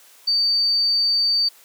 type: tone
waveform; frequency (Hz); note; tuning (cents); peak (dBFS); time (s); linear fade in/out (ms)
sine; 4600; D8; -37; -16; 0.27-1.49; 10
effects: white hiss -50 dBFS RMS until 1.64 s + high-pass 400 Hz 12 dB/octave